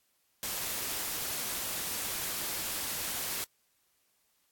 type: noise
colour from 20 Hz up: white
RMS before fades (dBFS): -35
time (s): 0.43-3.44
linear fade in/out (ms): 0
effects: white hiss -73 dBFS RMS until 4.51 s + AAC 64 kbps